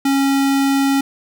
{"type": "tone", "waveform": "square", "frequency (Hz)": 274.7, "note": "C#4", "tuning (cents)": -16, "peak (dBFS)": -14, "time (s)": [0.05, 1.01], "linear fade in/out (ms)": 5, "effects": []}